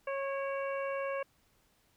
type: harmonic tone with a mistuned harmonic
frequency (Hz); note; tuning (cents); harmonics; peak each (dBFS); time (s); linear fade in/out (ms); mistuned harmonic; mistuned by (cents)
549; C#5; -17; 1 / 2 / 3 / 4 / 5; -34 / -40 / -44 / -46 / -48; 0.07-1.23; 5; 4; +50
effects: pink hiss -70 dBFS RMS until 1.96 s